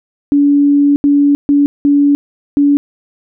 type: tone bursts at uneven times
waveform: sine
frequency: 286 Hz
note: D4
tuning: 46 cents flat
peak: -6 dBFS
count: 5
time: 0.32-0.96 / 1.04-1.35 / 1.49-1.66 / 1.85-2.15 / 2.57-2.77 s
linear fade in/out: 0 ms
effects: none